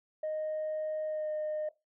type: tone with pitch glide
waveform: sine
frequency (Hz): 620 to 612.5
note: D#5 to D#5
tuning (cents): -6 to -27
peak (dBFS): -30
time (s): 0.23-1.69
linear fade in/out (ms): 5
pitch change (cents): -21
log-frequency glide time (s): 1.06-1.31
effects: noise-tail reverb RT60 0.2 s tail -18 dB re dry + tanh soft clip ceiling -29 dBFS